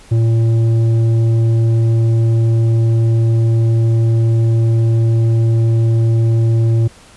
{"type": "tone with tanh clipping", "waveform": "sine", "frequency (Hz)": 114.1, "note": "A#2", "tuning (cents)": -37, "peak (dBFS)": -11, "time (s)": [0.11, 6.88], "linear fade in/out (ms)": 10, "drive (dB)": 8, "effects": ["pink hiss -43 dBFS RMS until 7.16 s", "resampled to 24000 Hz"]}